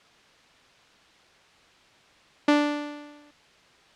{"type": "tone with exponential decay", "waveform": "sawtooth", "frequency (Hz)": 293.7, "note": "D4", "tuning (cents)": 0, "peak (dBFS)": -11, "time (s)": [2.48, 3.31], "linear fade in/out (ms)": 5, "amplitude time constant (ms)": 180, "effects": ["white hiss -56 dBFS RMS until 3.95 s", "low-pass 4000 Hz 12 dB/octave"]}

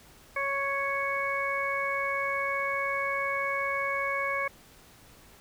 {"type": "harmonic tone", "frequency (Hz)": 554.4, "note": "C#5", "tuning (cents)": 0, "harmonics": [1, 2, 3, 4], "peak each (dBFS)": [-34, -32, -35, -31], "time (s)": [0.36, 4.48], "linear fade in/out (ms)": 5, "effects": ["pink hiss -55 dBFS RMS until 5.4 s"]}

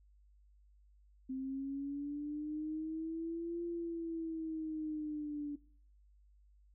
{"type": "linear two-way sweep", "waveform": "sine", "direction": "up then down", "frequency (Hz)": [260.5, 343.4, 289.4], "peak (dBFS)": -37, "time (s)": [1.29, 5.56], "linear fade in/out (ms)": 10, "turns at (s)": 3.63, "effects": ["noise-tail reverb RT60 0.5 s tail -20 dB re dry", "added 50 Hz sine -62 dBFS peak until 6.74 s"]}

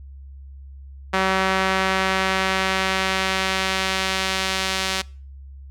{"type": "tone with band-pass filter sweep", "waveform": "sawtooth", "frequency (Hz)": 190, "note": "F#3", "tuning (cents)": 46, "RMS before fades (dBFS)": -22, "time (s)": [1.13, 5.02], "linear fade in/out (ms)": 10, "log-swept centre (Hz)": [1500, 4000], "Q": 0.82, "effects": ["noise-tail reverb RT60 0.4 s tail -24 dB re dry", "added 68 Hz sine -37 dBFS peak until 5.7 s"]}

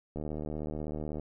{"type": "click train", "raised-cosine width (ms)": 2, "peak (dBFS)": -24, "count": 80, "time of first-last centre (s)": [0.16, 1.197], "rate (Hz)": 76.2, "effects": []}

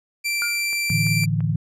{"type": "tone", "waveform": "sawtooth", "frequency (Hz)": 2349, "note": "D7", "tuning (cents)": 0, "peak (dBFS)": -18, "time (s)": [0.24, 1.26], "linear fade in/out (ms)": 20}
{"type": "tone with exponential decay", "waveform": "triangle", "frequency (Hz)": 1422, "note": "F6", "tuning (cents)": 31, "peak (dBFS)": -21, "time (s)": [0.42, 0.65], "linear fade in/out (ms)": 0, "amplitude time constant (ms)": 50}
{"type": "click train", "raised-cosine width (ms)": 0.5, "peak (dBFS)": -26, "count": 5, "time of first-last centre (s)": [0.73, 1.406], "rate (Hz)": 5.92}
{"type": "chord", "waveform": "sine", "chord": "A suspended fourth", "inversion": "none", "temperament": "just", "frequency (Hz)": [110, 146.67, 165], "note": ["A2", "D3", "E3"], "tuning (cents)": [0, -2, 2], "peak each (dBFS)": -23, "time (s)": [0.9, 1.56], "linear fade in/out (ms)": 5}
{"effects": ["resampled to 32000 Hz"]}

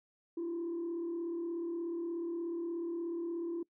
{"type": "tone with frequency modulation", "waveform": "sine", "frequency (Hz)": 338.9, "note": "E4", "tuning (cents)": 48, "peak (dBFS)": -33, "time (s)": [0.37, 3.63], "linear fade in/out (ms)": 5, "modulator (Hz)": 36.7, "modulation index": 0.4, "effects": ["noise-tail reverb RT60 0.1 s tail -23 dB re dry", "tanh soft clip ceiling -32 dBFS"]}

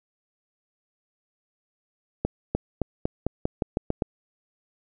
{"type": "accelerating click train", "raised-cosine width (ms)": 2, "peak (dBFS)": -10, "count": 10, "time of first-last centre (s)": [2.25, 4.022], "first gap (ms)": 300, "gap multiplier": 0.89, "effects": []}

